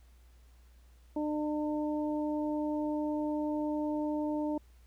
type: harmonic tone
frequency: 300.9 Hz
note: D4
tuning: 42 cents sharp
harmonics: 1 / 2 / 3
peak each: -31 / -37 / -41 dBFS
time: 1.16-4.58 s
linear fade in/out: 5 ms
effects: added 60 Hz sine -56 dBFS peak until 4.86 s + pink hiss -69 dBFS RMS until 4.86 s